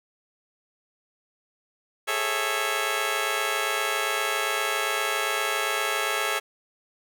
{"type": "chord", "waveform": "10% pulse", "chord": "A major seventh", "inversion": "third", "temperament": "just", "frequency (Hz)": [412.5, 440, 550, 660], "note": ["G#4", "A4", "C#5", "E5"], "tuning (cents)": [-12, 0, -14, 2], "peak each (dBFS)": -23, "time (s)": [2.07, 6.4], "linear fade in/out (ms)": 20, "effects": []}